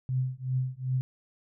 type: tone with tremolo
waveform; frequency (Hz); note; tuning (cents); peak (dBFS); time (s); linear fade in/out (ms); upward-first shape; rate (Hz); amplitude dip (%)
sine; 129.1; C3; -23; -23; 0.09-1.01; 0; triangle; 2.6; 100
effects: none